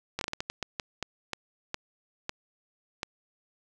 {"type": "slowing click train", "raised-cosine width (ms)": 0.2, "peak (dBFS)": -14, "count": 14, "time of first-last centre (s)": [0.19, 3.031], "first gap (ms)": 22, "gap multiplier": 1.34, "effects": []}